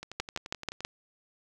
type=two click trains; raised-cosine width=0.2 ms; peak=-23 / -13 dBFS; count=10 / 5; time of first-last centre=0.03-0.806 / 0.2-0.849 s; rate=11.6 / 6.16 Hz; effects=none